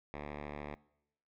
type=tone with low-pass filter; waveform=5% pulse; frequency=73.42 Hz; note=D2; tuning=in tune; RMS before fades=-44 dBFS; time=0.14-0.75 s; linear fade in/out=0 ms; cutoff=2100 Hz; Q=1.3; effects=noise-tail reverb RT60 0.8 s tail -22 dB re dry